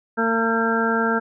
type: harmonic tone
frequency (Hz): 227.2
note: A#3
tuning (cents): -44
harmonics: 1 / 2 / 3 / 4 / 6 / 7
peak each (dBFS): -23 / -24 / -29 / -27 / -24 / -25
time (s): 0.17-1.2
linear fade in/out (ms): 20
effects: none